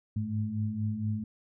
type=tone cluster; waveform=sine; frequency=102.6 / 106.9 / 215.6 Hz; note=G#2 / A2 / A3; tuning=-21 / -49 / -35 cents; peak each=-34 / -33 / -33 dBFS; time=0.16-1.24 s; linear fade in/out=5 ms; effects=none